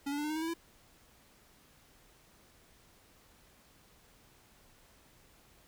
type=tone with pitch steps; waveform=square; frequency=281 / 288.1 / 295.3 / 302.7 / 310.4 / 318.2 / 326.2 / 334.4 Hz; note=C#4 / D4 / D4 / D#4 / D#4 / D#4 / E4 / E4; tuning=+24 / -33 / +10 / -48 / -4 / +39 / -18 / +25 cents; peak=-34 dBFS; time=0.06-0.54 s; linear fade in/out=10 ms; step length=60 ms; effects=pink hiss -63 dBFS RMS until 5.67 s